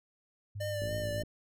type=tone; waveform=sine; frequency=101.7 Hz; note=G#2; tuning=36 cents flat; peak=-37 dBFS; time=0.55-1.23 s; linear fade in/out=10 ms
type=tone with vibrato; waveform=square; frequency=596 Hz; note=D5; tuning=25 cents sharp; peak=-35 dBFS; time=0.6-1.23 s; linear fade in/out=10 ms; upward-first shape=sine; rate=3.4 Hz; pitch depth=31 cents each way
type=click train; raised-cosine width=3 ms; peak=-30 dBFS; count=24; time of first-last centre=0.82-1.235 s; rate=55.4 Hz
effects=none